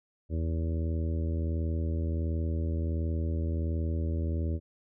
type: harmonic tone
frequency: 81.4 Hz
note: E2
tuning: 21 cents flat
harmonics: 1 / 2 / 3 / 4 / 5 / 6 / 7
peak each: -28 / -39 / -39 / -40 / -44 / -48 / -46 dBFS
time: 0.29-4.6 s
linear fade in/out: 50 ms
effects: none